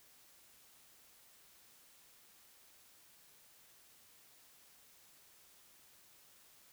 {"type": "silence", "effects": ["white hiss -64 dBFS RMS until 6.72 s"]}